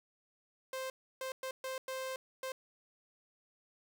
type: tone bursts at uneven times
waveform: sawtooth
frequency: 523.3 Hz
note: C5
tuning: in tune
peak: -34 dBFS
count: 6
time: 0.73-0.9 / 1.21-1.32 / 1.43-1.51 / 1.64-1.78 / 1.88-2.16 / 2.43-2.52 s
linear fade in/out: 2 ms
effects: none